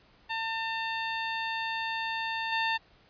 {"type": "tone with level steps", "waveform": "15% pulse", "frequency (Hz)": 900, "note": "A5", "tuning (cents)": 39, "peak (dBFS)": [-24, -20], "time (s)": [0.29, 2.78], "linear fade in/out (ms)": 20, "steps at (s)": 2.52, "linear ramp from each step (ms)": 5, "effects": ["pink hiss -61 dBFS RMS until 3.09 s", "resampled to 11025 Hz"]}